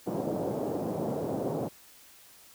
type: band-pass noise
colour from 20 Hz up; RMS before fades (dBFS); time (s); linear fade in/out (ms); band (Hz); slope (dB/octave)
white; -32; 0.06-1.69; 20; 120 to 630; 24
effects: white hiss -55 dBFS RMS until 2.54 s